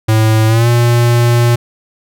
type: tone with pitch glide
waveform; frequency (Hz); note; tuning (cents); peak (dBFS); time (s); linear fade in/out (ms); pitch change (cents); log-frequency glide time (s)
square; 110 to 119.26; A2 to A#2; 0 to +40; -8; 0.08-1.56; 10; +140; 0.47-0.68
effects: none